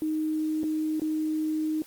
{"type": "tone with dropouts", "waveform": "sine", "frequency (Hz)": 311.1, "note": "D#4", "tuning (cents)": 0, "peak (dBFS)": -25, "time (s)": [0.02, 1.82], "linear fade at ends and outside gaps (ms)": 1, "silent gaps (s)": [[0.633, 0.639], [0.997, 1.018]], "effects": ["white hiss -52 dBFS RMS until 1.86 s", "Opus 32 kbps"]}